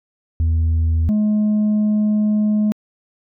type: tone pair in turn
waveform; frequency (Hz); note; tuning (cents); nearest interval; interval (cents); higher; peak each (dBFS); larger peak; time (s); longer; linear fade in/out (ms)
sine; 81.2 / 211.5; E2 / G#3; -26 / +32; octave + perfect fourth; 1658; second; -11; neither; 0.4-1.09 / 1.09-2.72; second; 0
effects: tanh soft clip ceiling -13 dBFS